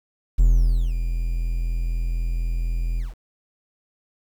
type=tone with ADSR envelope; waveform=triangle; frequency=42.04 Hz; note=E1; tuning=35 cents sharp; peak=-9 dBFS; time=0.38-3.15 s; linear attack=17 ms; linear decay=530 ms; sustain=-10 dB; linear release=160 ms; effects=8-bit